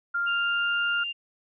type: tone with pitch glide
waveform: sine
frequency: 1396.9 to 1405.8 Hz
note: F6 to F6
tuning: 0 to +11 cents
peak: -24 dBFS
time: 0.14-1.04 s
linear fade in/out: 10 ms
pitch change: +11 cents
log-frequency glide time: 0.31-0.8 s
type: tone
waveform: sine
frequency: 2794 Hz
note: F7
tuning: in tune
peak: -29 dBFS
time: 0.26-1.13 s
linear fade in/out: 20 ms
effects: none